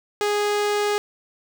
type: tone with notch filter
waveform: sawtooth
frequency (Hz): 414.1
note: G#4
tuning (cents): -5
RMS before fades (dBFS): -22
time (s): 0.21-0.98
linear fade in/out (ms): 0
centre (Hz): 12000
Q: 1.1
effects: none